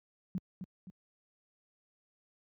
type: tone with echo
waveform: sine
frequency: 185 Hz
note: F#3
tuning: in tune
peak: -31 dBFS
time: 0.35-0.38 s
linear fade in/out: 0 ms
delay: 260 ms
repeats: 2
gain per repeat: -7 dB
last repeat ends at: 0.9 s
effects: high-pass 80 Hz 12 dB/octave

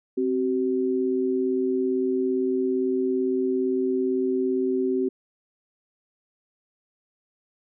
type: tone pair together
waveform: sine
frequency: 261.6 / 379.3 Hz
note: C4 / F#4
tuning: 0 / +43 cents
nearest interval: tritone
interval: 643 cents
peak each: -25 / -23 dBFS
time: 0.17-5.09 s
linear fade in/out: 10 ms
effects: none

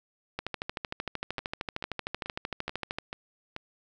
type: two click trains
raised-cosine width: 0.3 ms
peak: -16 / -20 dBFS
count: 35 / 6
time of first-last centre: 0.39-2.985 / 1.39-3.564 s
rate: 13.1 / 2.3 Hz
effects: none

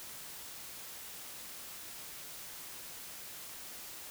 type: silence
effects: white hiss -47 dBFS RMS until 4.1 s

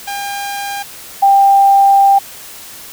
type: tone pair in turn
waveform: sawtooth / sine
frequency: 803 / 791 Hz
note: G5 / G5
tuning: +41 / +15 cents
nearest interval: unison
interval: 26 cents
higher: first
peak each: -16 / -5 dBFS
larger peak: second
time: 0.07-0.83 / 1.22-2.19 s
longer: second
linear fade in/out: 10 ms
effects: white hiss -33 dBFS RMS until 2.92 s

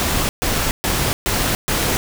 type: noise bursts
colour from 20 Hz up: pink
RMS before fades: -19 dBFS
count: 5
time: 0-1.97 s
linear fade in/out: 0 ms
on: 290 ms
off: 130 ms
effects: none

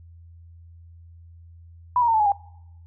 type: tone with pitch steps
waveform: sine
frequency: 987.8 / 948.1 / 910 / 873.4 / 838.3 / 804.7 Hz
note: B5 / A#5 / A#5 / A5 / G#5 / G5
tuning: 0 / +29 / -42 / -13 / +16 / +45 cents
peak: -16 dBFS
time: 1.96-2.32 s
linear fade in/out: 2 ms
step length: 60 ms
effects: noise-tail reverb RT60 0.9 s tail -24 dB re dry + added 84 Hz sine -44 dBFS peak until 2.86 s

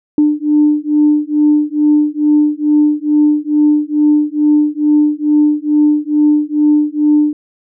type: beating tone pair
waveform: sine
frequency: 297.7 / 300 Hz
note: D4 / D4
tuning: +24 / +37 cents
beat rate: 2.3 Hz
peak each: -11 dBFS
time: 0.18-7.33 s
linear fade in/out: 2 ms
effects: tanh soft clip ceiling -1 dBFS

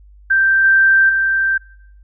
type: tone with level steps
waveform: sine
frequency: 1568 Hz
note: G6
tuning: in tune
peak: -10 / -8 / -13 dBFS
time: 0.3-1.58 s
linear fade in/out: 10 ms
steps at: 0.64 / 1.09 s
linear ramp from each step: 5 ms
effects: noise-tail reverb RT60 0.7 s tail -23 dB re dry + added 50 Hz sine -41 dBFS peak until 2.03 s

